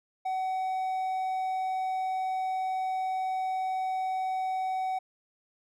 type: tone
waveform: triangle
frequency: 753 Hz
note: F#5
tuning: 30 cents sharp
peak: -26 dBFS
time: 0.25-4.99 s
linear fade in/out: 10 ms
effects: none